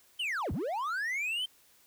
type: linear two-way sweep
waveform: triangle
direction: down then up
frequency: 3144 to 58.27 to 3144 Hz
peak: -29 dBFS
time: 0.19-1.46 s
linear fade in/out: 10 ms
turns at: 0.52 s
effects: white hiss -63 dBFS RMS until 1.86 s